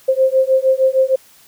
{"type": "beating tone pair", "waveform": "sine", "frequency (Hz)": [523, 529.5], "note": ["C5", "C5"], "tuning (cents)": [-1, 21], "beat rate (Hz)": 6.5, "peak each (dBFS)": -14, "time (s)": [0.08, 1.16], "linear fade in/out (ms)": 10, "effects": ["white hiss -48 dBFS RMS until 1.47 s"]}